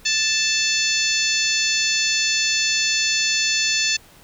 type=harmonic tone; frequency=880 Hz; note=A5; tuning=in tune; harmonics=2 / 3 / 4 / 5 / 6 / 7 / 8; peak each=-28 / -23 / -26 / -24 / -27 / -26 / -28 dBFS; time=0.05-3.97 s; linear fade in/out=10 ms; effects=pink hiss -49 dBFS RMS until 4.23 s